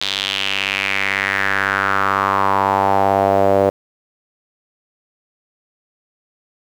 sawtooth tone with band-pass filter sweep, 98 Hz, G2, in tune, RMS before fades -17 dBFS, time 0.01-3.7 s, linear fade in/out 5 ms, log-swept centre 3700 to 550 Hz, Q 3.8, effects 7-bit

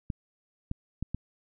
clicks, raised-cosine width 5 ms, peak -19 dBFS, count 4, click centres 0.102 / 0.714 / 1.026 / 1.146 s, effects none

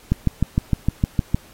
click train, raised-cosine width 5 ms, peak -4 dBFS, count 9, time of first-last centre 0.12-1.345 s, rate 6.53 Hz, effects pink hiss -49 dBFS RMS until 1.53 s + AAC 48 kbps

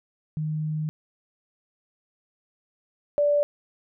sine tone pair in turn, 154.4 / 582.9 Hz, D#3 / D5, -13 / -13 cents, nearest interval octave + major seventh, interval 2300 cents, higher second, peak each -25 / -18 dBFS, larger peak second, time 0.37-0.89 / 3.18-3.43 s, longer first, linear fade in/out 0 ms, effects none

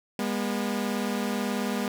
sawtooth tone pair together, 203.5 / 242 Hz, G#3 / B3, -35 / -35 cents, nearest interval minor third, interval 300 cents, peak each -25 / -26 dBFS, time 0.19-1.88 s, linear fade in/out 2 ms, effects none

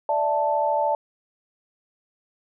sine chord, D suspended second, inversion none, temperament just, 587.3 / 660.7 / 881 Hz, D5 / E5 / A5, 0 / +4 / +2 cents, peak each -24 / -27 / -22 dBFS, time 0.09-0.95 s, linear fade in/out 2 ms, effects none

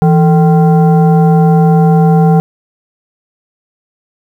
sine tone with frequency modulation, 164.81 Hz, E3, in tune, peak -4 dBFS, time 0.02-2.4 s, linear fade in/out 0 ms, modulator 609 Hz, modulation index 0.66, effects 7-bit

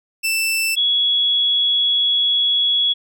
sawtooth / sine tone pair in turn, 2661 / 3359 Hz, E7 / G#7, +16 / +19 cents, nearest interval major third, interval 403 cents, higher second, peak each -14 dBFS, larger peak neither, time 0.23-0.76 / 0.76-2.94 s, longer second, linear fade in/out 20 ms, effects none

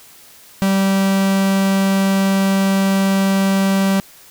45% pulse tone, 194.2 Hz, G3, 16 cents flat, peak -13 dBFS, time 0.62-4 s, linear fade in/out 0 ms, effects white hiss -44 dBFS RMS until 4.3 s

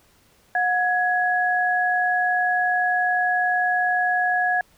sine tone pair together, 725.3 / 1674 Hz, F#5 / G#6, -35 / +13 cents, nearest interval octave + major second, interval 1448 cents, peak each -21 dBFS, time 0.55-4.61 s, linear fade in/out 2 ms, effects pink hiss -58 dBFS RMS until 4.77 s

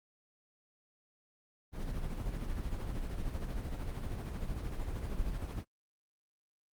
brown noise with tremolo, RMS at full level -35 dBFS, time 1.72-5.65 s, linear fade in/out 50 ms, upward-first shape sine, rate 13 Hz, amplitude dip 45%, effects Opus 24 kbps

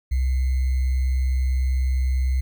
sine tone with sample-and-hold, 64.6 Hz, C2, 21 cents flat, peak -18 dBFS, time 0.11-2.41 s, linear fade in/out 10 ms, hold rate 2100 Hz, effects none

